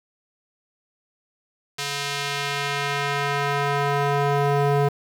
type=tone with band-pass filter sweep; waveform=square; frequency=142.3 Hz; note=C#3; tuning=46 cents sharp; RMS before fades=-23 dBFS; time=1.78-4.89 s; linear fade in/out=10 ms; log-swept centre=4500 to 530 Hz; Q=0.76; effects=7-bit